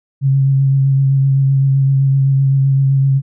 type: tone with vibrato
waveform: sine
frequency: 136.1 Hz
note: C#3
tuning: 31 cents flat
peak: -9 dBFS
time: 0.21-3.22 s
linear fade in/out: 50 ms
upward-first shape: triangle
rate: 7.8 Hz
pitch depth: 23 cents each way
effects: none